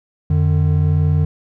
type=tone pair together; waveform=triangle; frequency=88.8 / 150 Hz; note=F2 / D3; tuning=+29 / +37 cents; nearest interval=major sixth; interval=908 cents; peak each=-13 dBFS; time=0.3-1.25 s; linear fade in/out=5 ms; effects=none